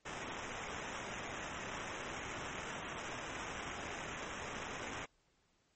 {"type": "noise with sample-and-hold", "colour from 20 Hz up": "white", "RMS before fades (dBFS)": -44, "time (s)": [0.05, 5.06], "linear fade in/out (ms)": 10, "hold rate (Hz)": 4410, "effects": ["pink hiss -75 dBFS RMS until 5.75 s", "MP3 32 kbps"]}